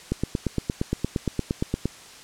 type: click train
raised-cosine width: 3 ms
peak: -10 dBFS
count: 16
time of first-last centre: 0.12-1.856 s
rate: 8.64 Hz
effects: white hiss -45 dBFS RMS until 2.23 s + low-pass 8000 Hz 12 dB/octave